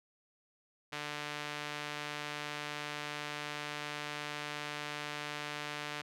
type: tone with band-pass filter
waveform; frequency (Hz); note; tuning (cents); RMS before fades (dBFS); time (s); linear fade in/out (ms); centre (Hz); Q
sawtooth; 148.1; D3; +15; -41; 0.92-6.02; 10; 2500; 0.81
effects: none